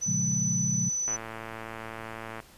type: tone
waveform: sine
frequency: 5990 Hz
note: F#8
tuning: 20 cents sharp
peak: -27 dBFS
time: 0.01-1.17 s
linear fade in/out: 20 ms
type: chord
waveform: sine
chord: Bb minor seventh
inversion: none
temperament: equal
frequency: 116.54 / 138.59 / 174.61 / 207.7 Hz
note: Bb2 / Db3 / F3 / Ab3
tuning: 0 / 0 / 0 / 0 cents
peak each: -34 / -32 / -31 / -34 dBFS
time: 0.06-0.9 s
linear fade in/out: 20 ms
type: click train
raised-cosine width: 0.5 ms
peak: -23 dBFS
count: 149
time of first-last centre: 1.08-2.401 s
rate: 112 Hz
effects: pink hiss -54 dBFS RMS until 2.57 s + resampled to 32000 Hz